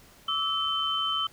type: tone cluster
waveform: sine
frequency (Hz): 1155 / 1301 / 3074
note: D6 / E6 / G7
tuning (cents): -29 / -23 / -35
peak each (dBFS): -34 / -31 / -27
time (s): 0.28-1.27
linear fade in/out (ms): 5
effects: pink hiss -55 dBFS RMS until 1.32 s